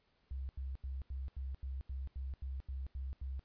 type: tone bursts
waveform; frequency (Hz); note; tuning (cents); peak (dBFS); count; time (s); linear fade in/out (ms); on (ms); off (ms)
sine; 66.3; C2; +23; -38; 12; 0.31-3.394; 0; 180; 84
effects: pink hiss -75 dBFS RMS until 3.44 s + resampled to 11025 Hz